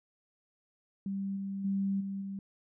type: tone with level steps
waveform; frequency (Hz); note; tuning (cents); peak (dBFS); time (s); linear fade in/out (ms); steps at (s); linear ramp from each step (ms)
sine; 196; G3; 0; -32 / -34 / -28 / -34 / -36; 1.06-2.39; 2; 1.36 / 1.64 / 2 / 2.21; 10
effects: none